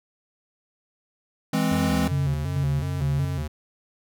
square chord, E augmented, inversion none, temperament equal, 164.81 / 207.7 / 261.6 Hz, E3 / G#3 / B#3, 0 / 0 / 0 cents, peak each -26 / -26 / -26 dBFS, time 1.53-2.08 s, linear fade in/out 5 ms
square tone with vibrato, 82.6 Hz, E2, 4 cents sharp, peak -29 dBFS, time 1.71-3.48 s, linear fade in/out 10 ms, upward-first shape square, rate 2.7 Hz, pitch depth 150 cents each way
sine tone with tremolo, 140 Hz, C#3, 18 cents sharp, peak -21 dBFS, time 2.11-3.43 s, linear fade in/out 10 ms, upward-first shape square, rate 2.2 Hz, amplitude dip 50%
effects none

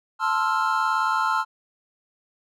triangle chord, F major seventh, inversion first, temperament equal, 880 / 1046.5 / 1318.5 / 1396.9 Hz, A5 / C6 / E6 / F6, 0 / 0 / 0 / 0 cents, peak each -24 dBFS, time 0.19-1.45 s, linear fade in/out 50 ms, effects none

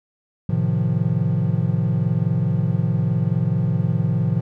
triangle chord, F dominant seventh, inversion first, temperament equal, 110 / 130.81 / 155.56 / 174.61 Hz, A2 / C3 / Eb3 / F3, 0 / 0 / 0 / 0 cents, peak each -21 dBFS, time 0.49-4.41 s, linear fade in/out 5 ms, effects none

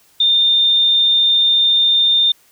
sine tone, 3617 Hz, A7, 47 cents sharp, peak -10 dBFS, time 0.2-2.32 s, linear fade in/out 5 ms, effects white hiss -53 dBFS RMS until 2.51 s

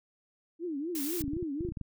sine tone with vibrato, 313.4 Hz, D#4, 13 cents sharp, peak -32 dBFS, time 0.59-1.72 s, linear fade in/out 50 ms, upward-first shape triangle, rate 4 Hz, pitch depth 270 cents each way
blue noise, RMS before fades -37 dBFS, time 0.95-1.22 s, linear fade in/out 2 ms
clicks, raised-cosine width 5 ms, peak -26 dBFS, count 12, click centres 1.209 / 1.241 / 1.28 / 1.334 / 1.367 / 1.427 / 1.608 / 1.65 / 1.688 / 1.72 / 1.772 / 1.813 s
effects none

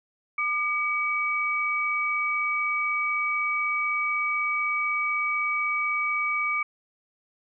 sine tone pair together, 1204.6 / 2274 Hz, D6 / C#7, +44 / +44 cents, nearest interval major seventh, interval 1100 cents, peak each -28 / -25 dBFS, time 0.38-6.63 s, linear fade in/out 5 ms, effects none

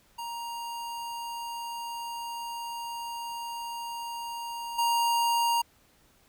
square tone with level steps, 937 Hz, A#5, 9 cents sharp, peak -35 / -24 dBFS, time 0.18-5.62 s, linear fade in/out 10 ms, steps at 4.78 s, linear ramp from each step 10 ms, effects pink hiss -63 dBFS RMS until 6.28 s

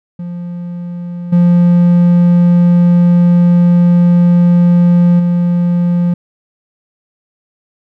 triangle tone with level steps, 174.61 Hz, F3, in tune, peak -18 / -3 / -7 dBFS, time 0.19-6.14 s, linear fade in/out 5 ms, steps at 1.32 / 5.19 s, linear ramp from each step 10 ms, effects none

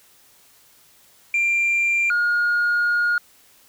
sine tone pair in turn, 2377 / 1429.8 Hz, D7 / F6, +20 / +40 cents, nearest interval major sixth, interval 880 cents, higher first, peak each -15 dBFS, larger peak neither, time 1.34-2.1 / 2.1-3.18 s, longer second, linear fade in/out 2 ms, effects tanh soft clip ceiling -15 dBFS + white hiss -54 dBFS RMS until 3.68 s

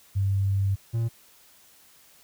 sine / triangle tone pair in turn, 98 / 115.02 Hz, G2 / A#2, 0 / -23 cents, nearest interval minor third, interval 277 cents, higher second, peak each -21 dBFS, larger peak neither, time 0.15-0.76 / 0.93-1.09 s, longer first, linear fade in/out 20 ms, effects white hiss -56 dBFS RMS until 2.23 s

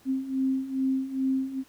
sine beating tone pair, 263.2 / 265.6 Hz, C4 / C4, +10 / +26 cents, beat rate 2.4 Hz, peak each -30 / -26 dBFS, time 0.05-1.64 s, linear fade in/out 50 ms, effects pink hiss -58 dBFS RMS until 1.68 s + high-pass 60 Hz 12 dB/octave

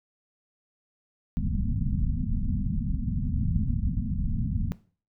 pink low-pass noise, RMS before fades -27 dBFS, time 1.37-4.72 s, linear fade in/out 0 ms, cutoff 250 Hz, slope 96 dB/octave, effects noise-tail reverb RT60 0.4 s tail -18 dB re dry

